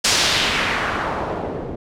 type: noise with low-pass filter sweep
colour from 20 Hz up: white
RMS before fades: -21 dBFS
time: 0.04-1.76 s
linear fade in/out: 10 ms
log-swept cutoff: 6400 to 360 Hz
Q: 1.3
effects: none